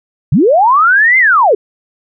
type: linear two-way sweep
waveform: sine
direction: up then down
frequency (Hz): 109 to 2112 to 369.8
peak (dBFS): -5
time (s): 0.32-1.55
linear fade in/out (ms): 5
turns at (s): 1.18
effects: none